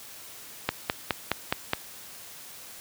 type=click train; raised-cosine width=0.3 ms; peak=-7 dBFS; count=6; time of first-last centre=0.69-1.734 s; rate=4.79 Hz; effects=white hiss -45 dBFS RMS until 2.8 s + high-pass 60 Hz 12 dB/octave